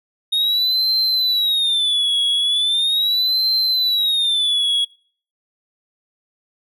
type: tone with vibrato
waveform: triangle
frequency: 3706 Hz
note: A#7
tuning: 11 cents flat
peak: -14 dBFS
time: 0.32-4.85 s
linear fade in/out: 10 ms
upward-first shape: sine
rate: 0.39 Hz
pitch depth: 180 cents each way
effects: noise-tail reverb RT60 0.5 s tail -24 dB re dry